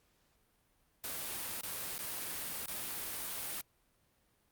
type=noise with dropouts; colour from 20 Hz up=white; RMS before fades=-40 dBFS; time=1.04-3.61 s; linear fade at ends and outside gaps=0 ms; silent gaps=1.609-1.634 / 1.98-1.991 / 2.658-2.682 s; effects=pink hiss -73 dBFS RMS until 4.51 s + Opus 48 kbps

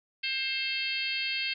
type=harmonic tone with a mistuned harmonic; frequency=530 Hz; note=C5; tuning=22 cents sharp; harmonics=3 / 4 / 5 / 6 / 7 / 8 / 9; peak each=-42 / -36 / -33 / -35 / -43 / -36 / -42 dBFS; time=0.23-1.54 s; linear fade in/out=10 ms; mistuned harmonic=8; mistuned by=+48 cents; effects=none

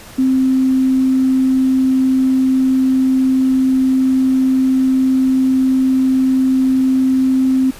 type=tone with tanh clipping; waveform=triangle; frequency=261.6 Hz; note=C4; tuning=in tune; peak=-10 dBFS; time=0.18-7.71 s; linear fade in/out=10 ms; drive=3 dB; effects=pink hiss -37 dBFS RMS until 7.79 s + resampled to 32000 Hz

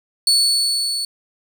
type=tone with level ramp; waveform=35% pulse; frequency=4435 Hz; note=C#8; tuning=in tune; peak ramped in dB=-10 to -20 dBFS; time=0.27-1.05 s; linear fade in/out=2 ms; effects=none

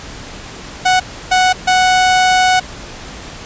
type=tone bursts at uneven times; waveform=sawtooth; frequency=740 Hz; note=F#5; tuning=in tune; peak=-5 dBFS; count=3; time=0.85-1 / 1.31-1.53 / 1.67-2.6 s; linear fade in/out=10 ms; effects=pink hiss -31 dBFS RMS until 3.45 s + resampled to 16000 Hz

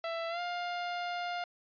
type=tone with pitch glide; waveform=sawtooth; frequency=665 to 704.5 Hz; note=E5 to F5; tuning=+15 to +15 cents; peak=-30 dBFS; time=0.04-1.44 s; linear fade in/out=2 ms; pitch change=+100 cents; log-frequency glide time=0.29-0.4 s; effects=resampled to 11025 Hz

